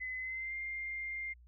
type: tone with pitch glide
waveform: sine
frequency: 2028 to 2108 Hz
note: B6 to C7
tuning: +45 to +12 cents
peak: -37 dBFS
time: 0-1.34 s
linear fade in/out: 20 ms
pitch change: +67 cents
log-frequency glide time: 0.18-0.57 s
effects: added 60 Hz sine -56 dBFS peak until 1.47 s